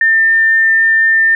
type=tone; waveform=sine; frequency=1799 Hz; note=A6; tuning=38 cents sharp; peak=-7 dBFS; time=0.01-1.35 s; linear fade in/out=2 ms; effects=none